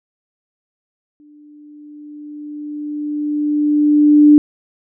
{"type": "tone with exponential growth", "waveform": "sine", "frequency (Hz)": 296.7, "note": "D4", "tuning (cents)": 18, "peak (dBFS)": -3, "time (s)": [1.2, 4.38], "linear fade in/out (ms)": 0, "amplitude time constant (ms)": 690, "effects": []}